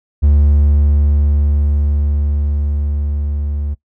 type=tone with level ramp; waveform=triangle; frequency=72.8 Hz; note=D2; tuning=15 cents flat; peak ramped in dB=-5 to -15 dBFS; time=0.22-3.75 s; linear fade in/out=20 ms; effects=noise-tail reverb RT60 0.1 s tail -20 dB re dry